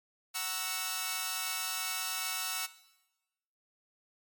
5% pulse chord, F# dominant seventh, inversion none, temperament equal, 740 / 932.3 / 1108.7 / 1318.5 Hz, F#5 / A#5 / C#6 / E6, 0 / 0 / 0 / 0 cents, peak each -28 / -29 / -30 / -24 dBFS, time 0.34-2.67 s, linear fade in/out 20 ms, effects noise-tail reverb RT60 1.0 s tail -17 dB re dry + MP3 96 kbps

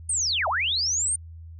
sine linear two-way sweep, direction down then up, 9050 to 587.3 to 9050 Hz, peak -22 dBFS, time 0.09-1.16 s, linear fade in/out 5 ms, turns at 0.48 s, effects added 82 Hz sine -39 dBFS peak until 1.59 s

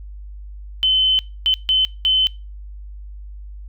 sine tone bursts at uneven times, 3054 Hz, G7, 46 cents flat, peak -13 dBFS, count 4, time 0.83-1.19 / 1.46-1.54 / 1.69-1.85 / 2.05-2.27 s, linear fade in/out 0 ms, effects noise-tail reverb RT60 0.3 s tail -23 dB re dry + added 50 Hz sine -32 dBFS peak until 3.68 s

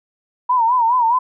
sine tone with vibrato, 957 Hz, A#5, 45 cents sharp, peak -12 dBFS, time 0.49-1.19 s, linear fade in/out 10 ms, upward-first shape sine, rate 4.8 Hz, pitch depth 110 cents each way, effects none

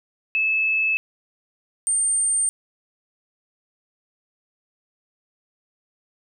sine tone pair in turn, 2607 / 8769 Hz, E7 / C#9, -20 / -20 cents, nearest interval octave + major sixth, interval 2100 cents, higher second, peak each -18 dBFS, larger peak neither, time 0.35-0.97 / 1.87-2.49 s, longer neither, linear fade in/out 0 ms, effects none

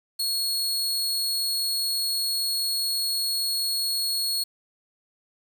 sawtooth tone, 4329 Hz, C#8, 42 cents flat, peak -21 dBFS, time 0.19-4.44 s, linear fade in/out 10 ms, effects 8-bit

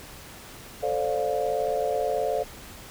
sine chord, D minor seventh, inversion second, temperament just, 440.5 / 528.6 / 587.3 / 704.8 Hz, A4 / C5 / D5 / F5, +2 / +18 / 0 / +16 cents, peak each -29 dBFS, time 0.82-2.44 s, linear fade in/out 20 ms, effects pink hiss -44 dBFS RMS until 2.9 s

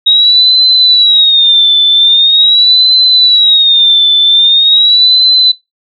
sine tone with vibrato, 3776 Hz, A#7, 22 cents sharp, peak -3 dBFS, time 0.06-5.52 s, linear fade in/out 10 ms, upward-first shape sine, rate 0.43 Hz, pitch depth 120 cents each way, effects noise-tail reverb RT60 0.2 s tail -19 dB re dry

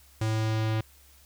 square tone with low-pass filter sweep, 110 Hz, A2, in tune, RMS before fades -27 dBFS, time 0.21-0.81 s, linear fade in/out 5 ms, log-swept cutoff 8100 to 3500 Hz, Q 1.1, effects added 68 Hz sine -57 dBFS peak until 1.25 s + white hiss -58 dBFS RMS until 1.25 s

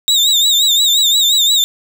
35% pulse tone with vibrato, 3729 Hz, A#7, in tune, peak -8 dBFS, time 0.08-1.64 s, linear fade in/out 0 ms, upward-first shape sine, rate 5.7 Hz, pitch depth 89 cents each way, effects none

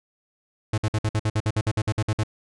45% pulse tone bursts, 107.9 Hz, A2, 33 cents flat, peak -20 dBFS, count 15, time 0.73-2.235 s, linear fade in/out 5 ms, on 49 ms, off 55 ms, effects resampled to 22050 Hz

